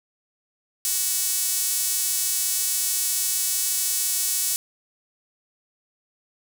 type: tone with high-pass filter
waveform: sawtooth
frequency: 373.8 Hz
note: F#4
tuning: 18 cents sharp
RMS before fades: -24 dBFS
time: 0.85-4.56 s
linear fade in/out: 0 ms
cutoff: 7900 Hz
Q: 1
effects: none